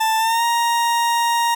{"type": "tone with pitch glide", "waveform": "40% pulse", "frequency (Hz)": [884, 936.6], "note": ["A5", "A#5"], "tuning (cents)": [8, 8], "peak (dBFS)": -15, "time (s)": [0, 1.55], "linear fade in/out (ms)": 10, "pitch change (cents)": 100, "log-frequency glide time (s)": [0.18, 0.44], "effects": []}